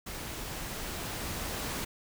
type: noise with level ramp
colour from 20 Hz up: pink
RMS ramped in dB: -40 to -35 dBFS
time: 0.06-1.85 s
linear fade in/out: 10 ms
effects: none